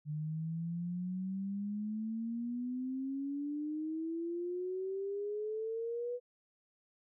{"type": "exponential sweep", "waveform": "sine", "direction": "up", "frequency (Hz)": [149, 493.9], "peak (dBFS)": -35, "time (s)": [0.05, 6.2], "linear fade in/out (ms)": 50, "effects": []}